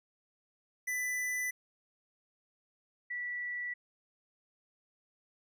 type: tone pair in turn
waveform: square / sine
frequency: 1993 / 1955.4 Hz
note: B6 / B6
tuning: +15 / -18 cents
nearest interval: unison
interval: 33 cents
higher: first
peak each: -33 / -35 dBFS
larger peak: first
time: 0.87-1.51 / 3.1-3.74 s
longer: neither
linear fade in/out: 10 ms
effects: none